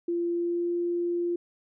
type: tone with pitch glide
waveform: sine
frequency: 343.8 to 347 Hz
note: F4 to F4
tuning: -27 to -11 cents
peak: -25 dBFS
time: 0.08-1.36 s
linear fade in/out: 5 ms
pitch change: +16 cents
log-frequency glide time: 0.32-0.73 s
effects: none